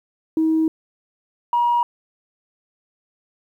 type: tone pair in turn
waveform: sine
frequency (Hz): 318.9 / 955.6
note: D#4 / A#5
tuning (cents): +43 / +43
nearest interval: octave + perfect fifth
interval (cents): 1900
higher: second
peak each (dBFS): -14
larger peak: neither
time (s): 0.37-0.68 / 1.53-1.83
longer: first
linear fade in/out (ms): 2
effects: tanh soft clip ceiling -11 dBFS + 9-bit